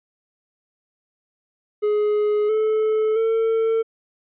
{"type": "tone with pitch steps", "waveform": "triangle", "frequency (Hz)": [419.5, 434.3, 449.6], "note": ["G#4", "A4", "A4"], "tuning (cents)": [17, -23, 37], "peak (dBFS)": -15, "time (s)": [1.82, 3.83], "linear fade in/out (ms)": 20, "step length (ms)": 670, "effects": ["resampled to 8000 Hz"]}